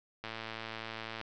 click train, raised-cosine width 0.3 ms, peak -24 dBFS, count 110, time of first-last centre 0.24-1.213 s, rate 112 Hz, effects resampled to 16000 Hz + 10-bit

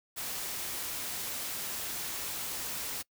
white noise, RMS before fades -37 dBFS, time 0.16-3.03 s, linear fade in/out 20 ms, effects noise-tail reverb RT60 0.1 s tail -24 dB re dry

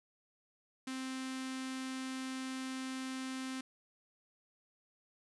sawtooth tone with notch filter, 261.6 Hz, C4, in tune, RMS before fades -41 dBFS, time 0.87-3.61 s, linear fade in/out 5 ms, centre 600 Hz, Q 0.63, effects resampled to 24000 Hz + 12-bit

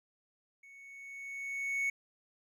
triangle tone with level ramp, 2217 Hz, C#7, in tune, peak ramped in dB -52 to -27 dBFS, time 0.63-1.9 s, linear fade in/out 5 ms, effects none

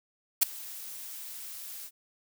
blue noise with ADSR envelope, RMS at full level -18 dBFS, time 0.41-1.91 s, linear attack 19 ms, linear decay 6 ms, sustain -24 dB, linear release 59 ms, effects none

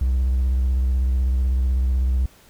triangle tone with vibrato, 64 Hz, C2, 38 cents flat, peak -14 dBFS, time 0.01-2.26 s, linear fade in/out 5 ms, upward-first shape triangle, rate 16 Hz, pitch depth 85 cents each way, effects tanh soft clip ceiling -11 dBFS + pink hiss -52 dBFS RMS until 2.49 s

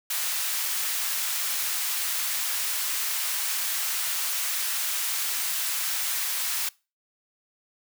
white high-pass noise, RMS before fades -28 dBFS, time 0.1-6.69 s, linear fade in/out 5 ms, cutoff 1100 Hz, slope 12 dB/octave, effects noise-tail reverb RT60 0.3 s tail -23 dB re dry

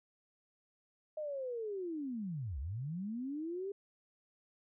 sine linear two-way sweep, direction down then up, 625 to 60.9 to 405.3 Hz, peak -37 dBFS, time 1.17-3.72 s, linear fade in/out 5 ms, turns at 2.59 s, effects none

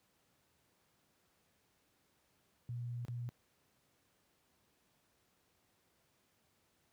sine tone with dropouts, 120.4 Hz, B2, 44 cents flat, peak -38 dBFS, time 2.69-3.29 s, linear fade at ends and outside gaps 0 ms, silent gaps 3.05-3.083 s, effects pink hiss -75 dBFS RMS until 6.92 s + high-pass 80 Hz 12 dB/octave

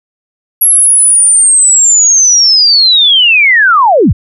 sine linear sweep, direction down, 11360 to 45.93 Hz, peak -3 dBFS, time 0.61-4.13 s, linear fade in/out 10 ms, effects none

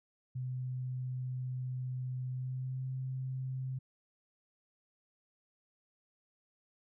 sine tone with pitch glide, 127.5 to 130.48 Hz, C3 to C3, -44 to -4 cents, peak -35 dBFS, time 0.35-3.79 s, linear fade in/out 10 ms, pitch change +40 cents, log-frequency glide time 2.29-2.86 s, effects none

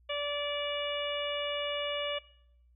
harmonic tone, 580 Hz, D5, 22 cents flat, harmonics 1 / 2 / 3 / 4 / 5 / 6, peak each -34 / -41 / -45 / -40 / -38 / -43 dBFS, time 0.09-2.19 s, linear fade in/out 10 ms, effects noise-tail reverb RT60 0.7 s tail -19 dB re dry + added 60 Hz sine -60 dBFS peak until 2.75 s

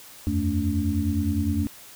sine tone cluster, 82.7 / 92.5 / 219.6 / 287.1 Hz, E2 / F#2 / A3 / D4, +6 / 0 / -3 / -39 cents, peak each -27 dBFS, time 0.27-1.67 s, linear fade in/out 0 ms, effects white hiss -46 dBFS RMS until 1.95 s

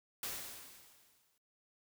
white noise with exponential decay, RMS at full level -39 dBFS, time 0.23-1.38 s, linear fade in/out 2 ms, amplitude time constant 250 ms, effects noise-tail reverb RT60 0.5 s tail -26 dB re dry

